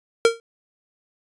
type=tone with exponential decay; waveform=square; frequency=460.6 Hz; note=A#4; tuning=21 cents flat; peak=-9 dBFS; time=0.25-0.4 s; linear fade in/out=1 ms; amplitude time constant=31 ms; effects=resampled to 22050 Hz